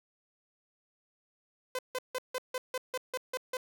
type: tone bursts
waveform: sawtooth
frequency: 510 Hz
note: C5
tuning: 44 cents flat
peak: -28 dBFS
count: 10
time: 1.75-3.57 s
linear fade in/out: 2 ms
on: 38 ms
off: 160 ms
effects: none